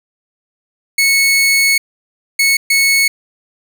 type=tone bursts at uneven times; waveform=sawtooth; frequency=2203 Hz; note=C#7; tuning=11 cents flat; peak=-6 dBFS; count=3; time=0.98-1.78 / 2.39-2.57 / 2.7-3.08 s; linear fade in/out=5 ms; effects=none